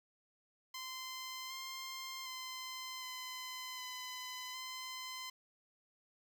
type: tone with pitch steps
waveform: 10% pulse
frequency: 1036 / 1054 / 1033 / 1022 / 1011 / 1029 Hz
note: C6 / C6 / C6 / C6 / B5 / C6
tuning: -17 / +12 / -22 / -41 / +40 / -29 cents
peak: -35 dBFS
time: 0.74-5.3 s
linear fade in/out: 5 ms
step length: 760 ms
effects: none